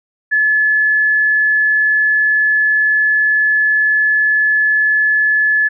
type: tone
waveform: sine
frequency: 1719 Hz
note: A6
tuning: 41 cents flat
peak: -10 dBFS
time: 0.31-5.69 s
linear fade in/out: 20 ms
effects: none